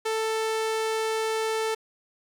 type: tone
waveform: sawtooth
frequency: 442 Hz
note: A4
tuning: 8 cents sharp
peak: -21 dBFS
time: 0.05-1.75 s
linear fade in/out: 10 ms
effects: low-pass 10000 Hz 12 dB/octave + 8-bit